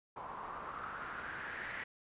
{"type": "noise with low-pass filter sweep", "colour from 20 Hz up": "white", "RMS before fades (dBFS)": -44, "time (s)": [0.16, 1.84], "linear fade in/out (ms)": 5, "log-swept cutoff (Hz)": [980, 1900], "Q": 4.3, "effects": ["resampled to 8000 Hz"]}